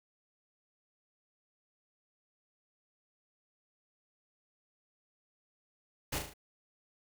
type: noise with echo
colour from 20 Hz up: pink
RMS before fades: -35 dBFS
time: 6.12-6.19 s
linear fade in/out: 10 ms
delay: 37 ms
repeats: 4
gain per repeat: -5 dB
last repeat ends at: 6.338 s
effects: none